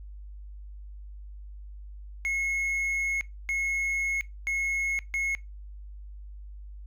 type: tone bursts at uneven times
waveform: triangle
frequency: 2174 Hz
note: C#7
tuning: 34 cents flat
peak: -24 dBFS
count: 4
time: 2.25-3.21 / 3.49-4.21 / 4.47-4.99 / 5.14-5.35 s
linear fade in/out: 0 ms
effects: noise-tail reverb RT60 0.2 s tail -20 dB re dry + added 50 Hz sine -40 dBFS peak until 6.86 s